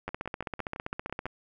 two click trains, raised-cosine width 0.5 ms, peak -18 / -23 dBFS, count 19 / 8, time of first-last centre 0.08-1.256 / 0.09-1.264 s, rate 15.3 / 5.96 Hz, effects none

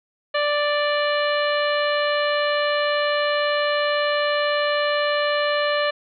harmonic tone, 587.3 Hz, D5, in tune, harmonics 1 / 2 / 3 / 4 / 5 / 6 / 7, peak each -21 / -26 / -26 / -32 / -30 / -37 / -33 dBFS, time 0.34-5.91 s, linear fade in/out 10 ms, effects none

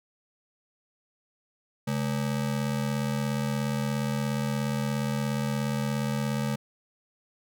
square ring-modulated tone, 175 Hz, F3, 4 cents sharp, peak -24 dBFS, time 1.87-6.56 s, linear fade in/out 10 ms, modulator 38.5 Hz, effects none

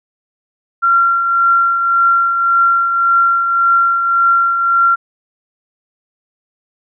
sine tone with tremolo, 1373 Hz, F6, 30 cents flat, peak -7 dBFS, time 0.82-4.96 s, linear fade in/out 20 ms, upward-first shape triangle, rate 1.8 Hz, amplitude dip 50%, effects none

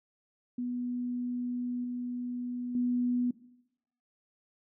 sine tone with level steps, 245.6 Hz, B3, 9 cents flat, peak -31 / -33 / -26 dBFS, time 0.58-3.31 s, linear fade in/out 5 ms, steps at 1.84 / 2.75 s, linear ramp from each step 2 ms, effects noise-tail reverb RT60 0.8 s tail -18 dB re dry

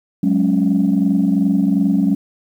sine chord, F# suspended second, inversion none, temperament equal, 185 / 207.7 / 277.2 Hz, F#3 / G#3 / C#4, 0 / 0 / 0 cents, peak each -16 dBFS, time 0.23-2.15 s, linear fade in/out 5 ms, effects tanh soft clip ceiling -6 dBFS + 8-bit

